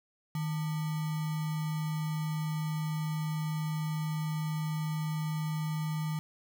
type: tone with sample-and-hold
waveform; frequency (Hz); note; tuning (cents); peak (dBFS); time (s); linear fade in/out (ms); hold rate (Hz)
sine; 155.56; D#3; 0; -30; 0.35-6.19; 2; 1050
effects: none